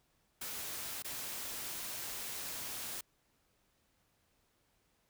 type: noise with dropouts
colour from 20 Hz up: white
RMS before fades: -42 dBFS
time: 0.41-3.01 s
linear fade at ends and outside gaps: 5 ms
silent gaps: 1.024-1.045 s
effects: pink hiss -75 dBFS RMS until 5.09 s